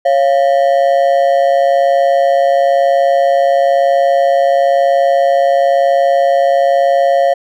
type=ring-modulated tone; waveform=triangle; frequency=622.3 Hz; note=D#5; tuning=in tune; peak=-3 dBFS; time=0.05-7.34 s; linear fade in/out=10 ms; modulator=70.5 Hz; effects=none